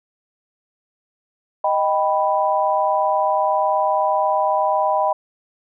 sine chord, Eb augmented, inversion none, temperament equal, 622.3 / 784 / 987.8 Hz, Eb5 / G5 / B5, 0 / 0 / 0 cents, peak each -20 dBFS, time 1.64-5.13 s, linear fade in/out 5 ms, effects none

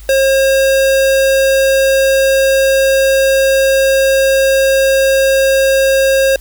square tone, 538 Hz, C5, 48 cents sharp, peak -9 dBFS, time 0.09-6.36 s, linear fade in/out 2 ms, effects added 50 Hz sine -31 dBFS peak until 6.4 s + white hiss -43 dBFS RMS until 6.4 s

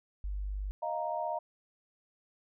sine tone, 49.48 Hz, G1, 17 cents sharp, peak -33 dBFS, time 0.24-0.71 s, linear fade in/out 0 ms
sine chord, Eb suspended second, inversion none, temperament equal, 622.3 / 698.5 / 932.3 Hz, Eb5 / F5 / Bb5, 0 / 0 / 0 cents, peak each -36 dBFS, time 0.82-1.39 s, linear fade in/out 10 ms
effects none

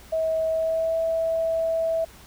sine tone with pitch glide, 643 to 654.2 Hz, E5 to E5, -43 to -13 cents, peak -21 dBFS, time 0.12-2.05 s, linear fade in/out 10 ms, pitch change +30 cents, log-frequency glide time 0.49-0.96 s, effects added 60 Hz sine -50 dBFS peak until 2.26 s + pink hiss -49 dBFS RMS until 2.26 s

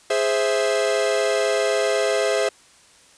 45% pulse chord, Ab augmented, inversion none, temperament equal, 415.3 / 523.3 / 659.3 Hz, Ab4 / C5 / E5, 0 / 0 / 0 cents, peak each -23 dBFS, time 0.1-2.49 s, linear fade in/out 5 ms, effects white hiss -52 dBFS RMS until 3.17 s + resampled to 22050 Hz

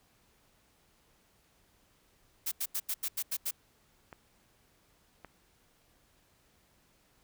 blue noise bursts, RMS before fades -33 dBFS, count 8, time 2.46-3.511 s, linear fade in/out 10 ms, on 57 ms, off 85 ms
clicks, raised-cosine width 0.5 ms, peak -31 dBFS, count 2, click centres 4.128 / 5.247 s
effects pink hiss -68 dBFS RMS until 7.23 s

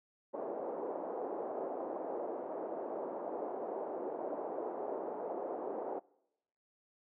pink band-pass noise, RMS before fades -40 dBFS, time 0.33-6 s, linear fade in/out 20 ms, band 360 to 770 Hz, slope 24 dB/octave, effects noise-tail reverb RT60 0.9 s tail -25 dB re dry

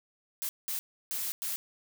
blue noise bursts at uneven times, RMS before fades -34 dBFS, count 4, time 0.42-0.49 / 0.68-0.79 / 1.11-1.32 / 1.42-1.56 s, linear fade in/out 0 ms, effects none

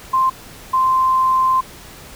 sine tone pair in turn, 1047 / 1041.8 Hz, C6 / C6, +1 / -8 cents, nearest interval unison, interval 9 cents, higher first, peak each -12 dBFS, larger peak neither, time 0.13-0.3 / 0.73-1.61 s, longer second, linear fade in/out 10 ms, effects pink hiss -39 dBFS RMS until 2.15 s

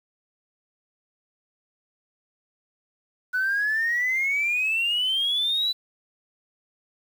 sine exponential sweep, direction up, 1480 to 4000 Hz, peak -20 dBFS, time 3.33-5.73 s, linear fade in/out 20 ms, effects tanh soft clip ceiling -18 dBFS + 8-bit

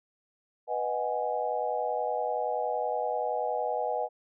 sine chord, G# minor seventh, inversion first, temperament equal, 493.9 / 622.3 / 740 / 830.6 Hz, B4 / D#5 / F#5 / G#5, 0 / 0 / 0 / 0 cents, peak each -33 dBFS, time 0.67-4.09 s, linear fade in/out 50 ms, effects none

